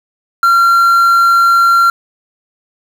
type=tone with quantisation; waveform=triangle; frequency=1374 Hz; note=F6; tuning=29 cents flat; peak=-4 dBFS; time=0.43-1.9 s; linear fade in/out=2 ms; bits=5; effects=none